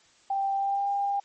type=tone with pitch glide; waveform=sine; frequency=786 to 801.6 Hz; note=G5 to G5; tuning=+4 to +38 cents; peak=-24 dBFS; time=0.3-1.2 s; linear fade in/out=5 ms; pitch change=+34 cents; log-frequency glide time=0.54-0.88 s; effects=white hiss -60 dBFS RMS until 1.24 s + MP3 32 kbps